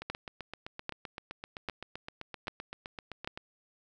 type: two click trains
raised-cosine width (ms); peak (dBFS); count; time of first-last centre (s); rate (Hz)
0.3; -18 / -24; 5 / 27; 0.1-3.275 / 0.02-3.375; 1.26 / 7.75
effects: none

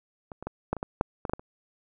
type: clicks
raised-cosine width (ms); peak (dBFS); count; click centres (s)
1; -25 / -25 / -18 / -12 / -22 / -17 / -8 / -17 / -18 / -12 / -30; 11; 0.318 / 0.426 / 0.47 / 0.73 / 0.767 / 0.829 / 1.011 / 1.252 / 1.296 / 1.335 / 1.395
effects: none

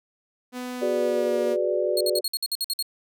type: tone with pitch glide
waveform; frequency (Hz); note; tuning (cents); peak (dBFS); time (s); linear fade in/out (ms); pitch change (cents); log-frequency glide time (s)
sawtooth; 249.6 to 238.9; B3 to A#3; +19 to +43; -27; 0.52-1.57; 50; -76; 0.76-1.37
type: chord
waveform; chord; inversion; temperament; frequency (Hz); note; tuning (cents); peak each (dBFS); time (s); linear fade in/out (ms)
sine; G# half-diminished seventh; third; equal; 370 / 415.3 / 493.9 / 587.3; F#4 / G#4 / B4 / D5; 0 / 0 / 0 / 0; -26 / -30 / -28 / -25; 0.81-2.21; 20
type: tone bursts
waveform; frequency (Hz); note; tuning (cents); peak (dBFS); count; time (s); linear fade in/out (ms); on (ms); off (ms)
sawtooth; 4300; C8; +47; -21; 10; 1.97-2.826; 2; 37; 54
effects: none

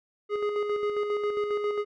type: tone with tremolo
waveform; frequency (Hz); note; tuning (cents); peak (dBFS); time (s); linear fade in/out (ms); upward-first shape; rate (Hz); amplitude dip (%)
square; 415.3; G#4; 0; -25; 0.29-1.85; 50; square; 7.4; 40
effects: low-pass 2000 Hz 12 dB/octave

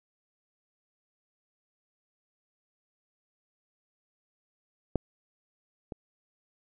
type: clicks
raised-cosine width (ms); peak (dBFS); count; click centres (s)
2; -12 / -24; 2; 4.957 / 5.922
effects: none

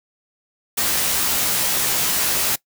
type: noise with comb filter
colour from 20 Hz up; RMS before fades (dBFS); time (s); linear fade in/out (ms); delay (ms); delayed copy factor
white; -20; 0.77-2.56; 10; 16; +0.8
effects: noise-tail reverb RT60 0.1 s tail -21 dB re dry

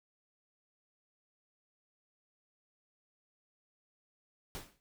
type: noise with exponential decay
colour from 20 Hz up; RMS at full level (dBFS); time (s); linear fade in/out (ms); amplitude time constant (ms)
pink; -40; 4.55-4.8; 0; 53
effects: none

